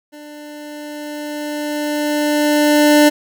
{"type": "tone with level ramp", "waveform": "25% pulse", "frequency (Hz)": 297.1, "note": "D4", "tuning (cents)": 20, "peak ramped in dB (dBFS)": [-31, -3], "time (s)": [0.12, 3.1], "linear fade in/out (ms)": 20, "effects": []}